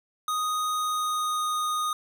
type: tone with pitch glide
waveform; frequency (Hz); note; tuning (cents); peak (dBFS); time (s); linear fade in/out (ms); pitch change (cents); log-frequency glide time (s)
square; 1244.5 to 1235.9; D#6 to D#6; 0 to -12; -26; 0.28-1.93; 2; -12; 0.74-1.59
effects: none